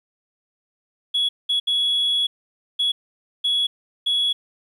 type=tone bursts at uneven times; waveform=sine; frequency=3365 Hz; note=G#7; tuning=22 cents sharp; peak=-16 dBFS; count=6; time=1.14-1.29 / 1.49-1.6 / 1.67-2.27 / 2.79-2.92 / 3.44-3.67 / 4.06-4.33 s; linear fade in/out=10 ms; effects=tanh soft clip ceiling -15 dBFS + 9-bit